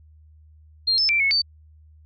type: tone with pitch steps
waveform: sine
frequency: 4199 / 5250 / 2346 / 2196 / 4570 Hz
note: C8 / E8 / D7 / C#7 / D8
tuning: +5 / -8 / -2 / -17 / -48 cents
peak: -17 dBFS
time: 0.87-1.42 s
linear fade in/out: 10 ms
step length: 110 ms
effects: added 77 Hz sine -48 dBFS peak until 2.05 s